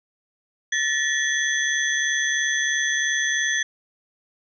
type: tone cluster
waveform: sine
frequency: 1749 / 1892 / 3371 / 6120 Hz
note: A6 / A#6 / G#7 / G8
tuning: -11 / +25 / +25 / -42 cents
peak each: -24 / -25 / -28 / -28 dBFS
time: 0.72-3.63 s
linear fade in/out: 5 ms
effects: none